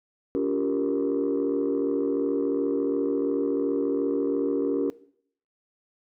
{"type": "chord", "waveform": "sine", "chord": "G half-diminished seventh", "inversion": "second", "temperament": "equal with one note detuned", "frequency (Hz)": [282.7, 349.2, 392, 466.2], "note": ["Db4", "F4", "G4", "Bb4"], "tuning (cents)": [34, 0, 0, 0], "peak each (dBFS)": [-25, -31, -27, -27], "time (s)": [0.35, 4.9], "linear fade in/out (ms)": 0, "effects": ["noise-tail reverb RT60 0.6 s tail -19 dB re dry", "tanh soft clip ceiling -17 dBFS"]}